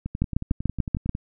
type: two click trains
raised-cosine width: 5 ms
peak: -17 / -9 dBFS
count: 13 / 7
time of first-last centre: 0.06-1.151 / 0.22-1.093 s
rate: 11 / 6.87 Hz
effects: none